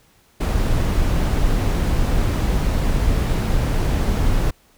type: noise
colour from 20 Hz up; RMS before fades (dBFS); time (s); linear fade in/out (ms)
brown; -18; 0.4-4.51; 10
effects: pink hiss -56 dBFS RMS until 4.77 s